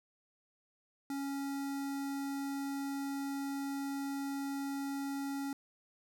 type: tone with notch filter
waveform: square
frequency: 277.2 Hz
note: C#4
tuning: in tune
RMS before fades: -38 dBFS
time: 1.1-5.53 s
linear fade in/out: 2 ms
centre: 2900 Hz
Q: 1.6
effects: none